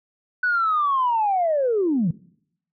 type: linear sweep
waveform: sine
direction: down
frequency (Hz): 1497 to 146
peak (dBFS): -17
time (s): 0.43-2.11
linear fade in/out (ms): 5
effects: noise-tail reverb RT60 0.7 s tail -22 dB re dry + tanh soft clip ceiling -13 dBFS